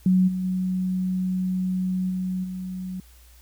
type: tone with level steps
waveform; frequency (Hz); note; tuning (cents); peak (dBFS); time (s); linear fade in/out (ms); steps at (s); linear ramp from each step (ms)
sine; 185; F#3; 0; -15 / -24 / -22 / -24 / -29; 0.06-3; 2; 0.27 / 0.43 / 2.09 / 2.43; 20
effects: added 60 Hz sine -49 dBFS peak until 3.41 s + white hiss -56 dBFS RMS until 3.41 s